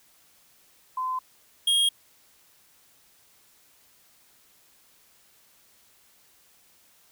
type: tone pair in turn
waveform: sine / square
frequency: 1026 / 3257 Hz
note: C6 / G#7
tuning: -34 / -34 cents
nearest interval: octave + minor sixth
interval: 2000 cents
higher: second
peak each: -26 / -20 dBFS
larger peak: second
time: 0.97-1.19 / 1.67-1.89 s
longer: neither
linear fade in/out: 5 ms
effects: white hiss -60 dBFS RMS until 7.11 s